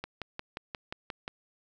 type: click train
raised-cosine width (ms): 0.3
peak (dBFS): -20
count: 8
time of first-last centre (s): 0.04-1.279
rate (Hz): 5.65
effects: none